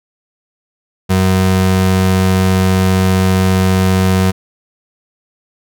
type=ring-modulated tone; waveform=square; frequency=140.5 Hz; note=C#3; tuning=24 cents sharp; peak=-7 dBFS; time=1.09-4.32 s; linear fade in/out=20 ms; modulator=47.5 Hz; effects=none